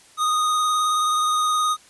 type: tone with vibrato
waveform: square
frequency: 1240 Hz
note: D#6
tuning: 6 cents flat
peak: -19 dBFS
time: 0.17-1.77 s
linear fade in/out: 50 ms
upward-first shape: triangle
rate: 19 Hz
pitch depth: 22 cents each way
effects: white hiss -51 dBFS RMS until 1.89 s + resampled to 24000 Hz